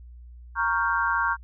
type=chord; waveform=sine; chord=G half-diminished seventh; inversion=first; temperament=equal; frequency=932.3 / 1108.7 / 1396.9 / 1568 Hz; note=Bb5 / Db6 / F6 / G6; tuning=0 / 0 / 0 / 0 cents; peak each=-27 dBFS; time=0.55-1.37 s; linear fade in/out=50 ms; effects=added 60 Hz sine -42 dBFS peak until 1.43 s